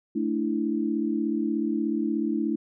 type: chord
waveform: sine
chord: A suspended fourth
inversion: none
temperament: just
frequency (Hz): 220 / 293.3 / 330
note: A3 / D4 / E4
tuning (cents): 0 / -2 / +2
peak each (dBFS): -28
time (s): 0.15-2.56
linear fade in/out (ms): 10
effects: none